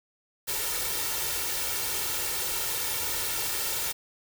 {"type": "noise with comb filter", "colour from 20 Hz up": "white", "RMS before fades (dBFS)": -30, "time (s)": [0.47, 3.93], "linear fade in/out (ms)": 20, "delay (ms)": 2.2, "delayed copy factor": 0.65, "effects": []}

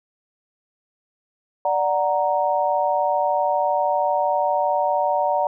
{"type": "chord", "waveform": "sine", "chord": "D augmented", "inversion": "none", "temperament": "equal", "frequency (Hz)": [587.3, 740, 932.3], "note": ["D5", "F#5", "A#5"], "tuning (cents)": [0, 0, 0], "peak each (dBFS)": -22, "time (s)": [1.65, 5.47], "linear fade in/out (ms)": 2, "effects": []}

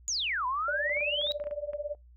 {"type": "exponential two-way sweep", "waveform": "sine", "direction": "down then up", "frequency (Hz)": [7100, 975, 3916], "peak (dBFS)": -28, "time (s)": [0.08, 1.32], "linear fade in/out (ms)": 0, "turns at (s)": 0.46}
{"type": "tone with tremolo", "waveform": "sine", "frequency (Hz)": 587.3, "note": "D5", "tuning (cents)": 0, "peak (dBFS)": -28, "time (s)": [0.68, 1.95], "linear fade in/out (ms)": 2, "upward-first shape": "triangle", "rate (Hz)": 18, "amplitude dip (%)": 95}
{"type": "clicks", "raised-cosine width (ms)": 0.5, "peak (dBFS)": -34, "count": 11, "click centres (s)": [0.895, 0.97, 1.008, 1.215, 1.269, 1.31, 1.4, 1.44, 1.47, 1.511, 1.734]}
{"effects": ["noise-tail reverb RT60 0.2 s tail -23 dB re dry", "added 60 Hz sine -52 dBFS peak until 2.16 s"]}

